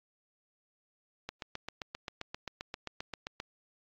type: click train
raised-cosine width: 0.2 ms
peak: -20 dBFS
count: 17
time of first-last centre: 1.29-3.401 s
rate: 7.58 Hz
effects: low-pass 5000 Hz 12 dB/octave + AAC 32 kbps